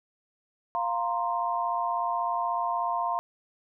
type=chord; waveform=sine; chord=F suspended fourth; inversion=none; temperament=just; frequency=698.5 / 931.3 / 1047.7 Hz; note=F5 / Bb5 / C6; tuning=0 / -2 / +2 cents; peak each=-30 dBFS; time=0.75-3.19 s; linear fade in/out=0 ms; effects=none